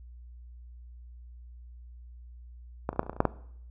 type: clicks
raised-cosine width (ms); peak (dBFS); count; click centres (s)
1; -14 / -24 / -30 / -9 / -25 / -28 / -19 / -29 / -28 / -7 / -9; 11; 2.891 / 2.93 / 2.961 / 2.994 / 3.031 / 3.065 / 3.096 / 3.131 / 3.165 / 3.204 / 3.253
effects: noise-tail reverb RT60 0.7 s tail -19 dB re dry + added 60 Hz sine -45 dBFS peak until 3.7 s